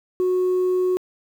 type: tone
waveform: sine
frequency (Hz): 366.5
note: F#4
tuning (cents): -16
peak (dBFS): -15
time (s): 0.2-0.97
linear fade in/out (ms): 0
effects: tanh soft clip ceiling -16 dBFS + 8-bit